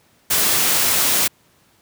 white noise, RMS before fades -17 dBFS, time 0.3-1.28 s, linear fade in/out 10 ms, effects pink hiss -57 dBFS RMS until 1.81 s + high-pass 80 Hz 12 dB/octave

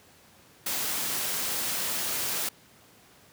white noise, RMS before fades -30 dBFS, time 0.66-2.49 s, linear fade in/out 5 ms, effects pink hiss -56 dBFS RMS until 3.32 s + high-pass 100 Hz 12 dB/octave

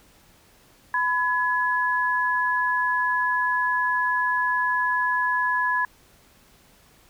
sine tone pair together, 1000 / 1690.6 Hz, B5 / G#6, +21 / +30 cents, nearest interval major sixth, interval 909 cents, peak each -23 dBFS, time 0.94-5.85 s, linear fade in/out 2 ms, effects pink hiss -56 dBFS RMS until 7.09 s

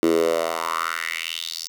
10% pulse tone with high-pass filter sweep, 82.41 Hz, E2, in tune, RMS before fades -24 dBFS, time 0.03-1.68 s, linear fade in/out 0 ms, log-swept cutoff 320 to 5400 Hz, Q 4.1, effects none

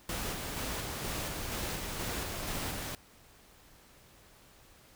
pink noise with tremolo, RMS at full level -36 dBFS, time 0.09-2.95 s, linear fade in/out 2 ms, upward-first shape square, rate 2.1 Hz, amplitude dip 25%, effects pink hiss -59 dBFS RMS until 4.95 s

